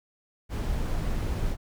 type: noise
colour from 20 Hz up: brown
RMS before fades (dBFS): -28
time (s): 0.49-1.57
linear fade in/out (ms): 50
effects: none